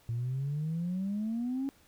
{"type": "exponential sweep", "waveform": "sine", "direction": "up", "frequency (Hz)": [114.1, 277.6], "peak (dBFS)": -29, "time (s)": [0.09, 1.69], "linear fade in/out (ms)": 0, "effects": ["tanh soft clip ceiling -27 dBFS", "pink hiss -63 dBFS RMS until 1.87 s"]}